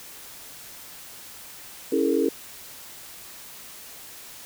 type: chord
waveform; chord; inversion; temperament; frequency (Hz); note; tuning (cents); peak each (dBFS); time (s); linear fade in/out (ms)
sine; A# half-diminished seventh; first; equal with one note detuned; 277.2 / 329.6 / 415.3 / 458.9; C#4 / E4 / G#4 / A#4; 0 / 0 / 0 / -27; -25; 1.92-2.29; 5
effects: white hiss -43 dBFS RMS until 4.45 s